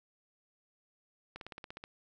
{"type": "slowing click train", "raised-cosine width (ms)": 0.3, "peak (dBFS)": -28, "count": 9, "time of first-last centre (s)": [1.36, 1.839], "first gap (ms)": 52, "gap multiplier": 1.04, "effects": []}